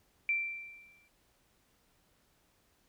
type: tone with exponential decay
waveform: sine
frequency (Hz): 2349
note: D7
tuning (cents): 0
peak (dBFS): -26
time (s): 0.29-1.08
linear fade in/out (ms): 1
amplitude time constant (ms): 170
effects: pink hiss -71 dBFS RMS until 2.88 s

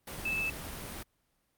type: tone in noise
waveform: sine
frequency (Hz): 2623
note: E7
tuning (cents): -9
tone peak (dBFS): -30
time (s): 0.25-0.5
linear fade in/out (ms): 5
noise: pink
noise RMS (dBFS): -41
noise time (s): 0.07-1.03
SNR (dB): +8
effects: pink hiss -75 dBFS RMS until 1.57 s + Opus 32 kbps

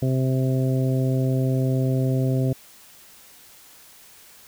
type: harmonic tone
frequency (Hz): 130.81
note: C3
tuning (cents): 0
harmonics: 1 / 2 / 3 / 4 / 5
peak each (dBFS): -20 / -26 / -30 / -32 / -34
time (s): 0.02-2.53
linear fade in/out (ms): 5
effects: white hiss -49 dBFS RMS until 4.47 s

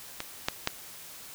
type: clicks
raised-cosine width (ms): 0.2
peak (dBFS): -15 / -8 / -8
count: 3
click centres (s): 0.204 / 0.485 / 0.674
effects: white hiss -46 dBFS RMS until 1.34 s

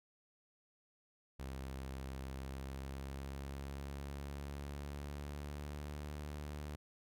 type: tone with pitch glide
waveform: sawtooth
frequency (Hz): 66.6 to 73.9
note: C2 to D2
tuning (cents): +31 to +11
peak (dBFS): -39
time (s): 1.39-6.76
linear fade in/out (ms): 10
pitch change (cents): +180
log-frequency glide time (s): 2.28-6.07
effects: none

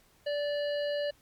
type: harmonic tone with a mistuned harmonic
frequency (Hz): 582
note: D5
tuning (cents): -16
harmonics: 1 / 3 / 5 / 7 / 8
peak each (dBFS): -29 / -41 / -42 / -46 / -49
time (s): 0.26-1.11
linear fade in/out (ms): 10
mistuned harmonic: 7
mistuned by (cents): +24
effects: pink hiss -64 dBFS RMS until 1.21 s + MP3 96 kbps

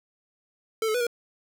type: tone with pitch steps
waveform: square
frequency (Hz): 444.5 / 432.6 / 492 / 474.9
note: A4 / A4 / B4 / A#4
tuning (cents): +18 / -29 / -7 / +32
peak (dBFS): -24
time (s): 0.82-1.068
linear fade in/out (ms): 2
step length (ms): 62
effects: none

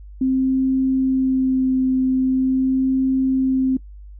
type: tone with vibrato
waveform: sine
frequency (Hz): 261.6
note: C4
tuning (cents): 0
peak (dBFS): -15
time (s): 0.21-3.77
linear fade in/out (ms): 5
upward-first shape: sine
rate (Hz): 0.43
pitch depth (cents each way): 13
effects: noise-tail reverb RT60 0.1 s tail -21 dB re dry + added 50 Hz sine -36 dBFS peak until 4.19 s

